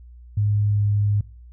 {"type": "tone with pitch glide", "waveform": "sine", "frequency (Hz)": [103.83, 103.05], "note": ["G#2", "G#2"], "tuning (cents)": [0, -13], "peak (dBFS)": -17, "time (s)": [0.37, 1.21], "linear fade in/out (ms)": 5, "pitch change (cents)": -13, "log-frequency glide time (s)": [0.63, 0.83], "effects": ["noise-tail reverb RT60 0.4 s tail -24 dB re dry", "added 60 Hz sine -41 dBFS peak until 1.52 s"]}